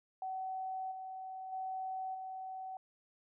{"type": "tone with level steps", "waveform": "sine", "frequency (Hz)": 756, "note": "F#5", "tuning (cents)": 37, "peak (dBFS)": [-37, -42, -37, -41], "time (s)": [0.22, 2.77], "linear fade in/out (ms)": 2, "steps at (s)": [0.91, 1.52, 2.14], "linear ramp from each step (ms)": 10, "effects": []}